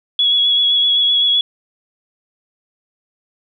sine tone with vibrato, 3363 Hz, G#7, 21 cents sharp, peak -11 dBFS, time 0.19-1.41 s, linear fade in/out 2 ms, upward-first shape triangle, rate 7.8 Hz, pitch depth 23 cents each way, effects none

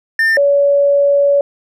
triangle / sine tone pair in turn, 1799 / 566.6 Hz, A6 / C#5, +38 / +38 cents, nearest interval octave + minor sixth, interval 2000 cents, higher first, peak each -8 dBFS, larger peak neither, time 0.19-0.37 / 0.37-1.41 s, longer second, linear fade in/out 2 ms, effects none

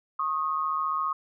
sine tone pair together, 1089.9 / 1244.5 Hz, C#6 / D#6, -30 / 0 cents, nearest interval major second, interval 230 cents, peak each -28 dBFS, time 0.19-1.13 s, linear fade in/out 5 ms, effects none

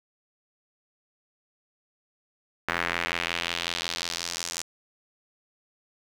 sawtooth tone with band-pass filter sweep, 85.5 Hz, F2, 36 cents flat, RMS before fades -31 dBFS, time 2.68-4.62 s, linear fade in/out 5 ms, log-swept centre 1700 to 6800 Hz, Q 1.7, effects 8-bit

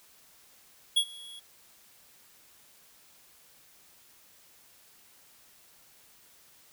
square tone with ADSR envelope, 3338 Hz, G#7, 8 cents sharp, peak -20 dBFS, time 0.96-1.4 s, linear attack 12 ms, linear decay 71 ms, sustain -24 dB, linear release 12 ms, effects white hiss -59 dBFS RMS until 6.72 s

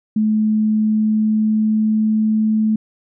sine tone with pitch glide, 215.5 to 217.2 Hz, A3 to A3, -36 to -22 cents, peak -13 dBFS, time 0.16-2.76 s, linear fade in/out 5 ms, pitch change +14 cents, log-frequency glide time 0.7-2.48 s, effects none

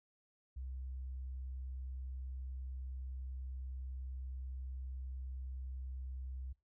sine tone, 64.9 Hz, C2, 13 cents flat, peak -40 dBFS, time 0.56-6.53 s, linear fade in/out 10 ms, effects noise-tail reverb RT60 0.3 s tail -26 dB re dry + tanh soft clip ceiling -37 dBFS

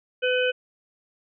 harmonic tone, 503 Hz, B4, 32 cents sharp, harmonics 1 / 3 / 5 / 6, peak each -22 / -27 / -29 / -30 dBFS, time 0.22-0.52 s, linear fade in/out 20 ms, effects none

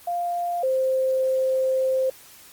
sine tone pair in turn, 698.5 / 523.3 Hz, F5 / C5, 0 / 0 cents, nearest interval perfect fourth, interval 500 cents, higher first, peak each -23 / -19 dBFS, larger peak second, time 0.07-0.63 / 0.63-2.1 s, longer second, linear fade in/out 5 ms, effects white hiss -48 dBFS RMS until 2.52 s + Opus 24 kbps

